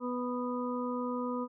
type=harmonic tone; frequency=247.2 Hz; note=B3; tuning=2 cents sharp; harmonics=1 / 2 / 4 / 5; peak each=-34 / -37 / -40 / -41 dBFS; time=0-1.48 s; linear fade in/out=50 ms; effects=none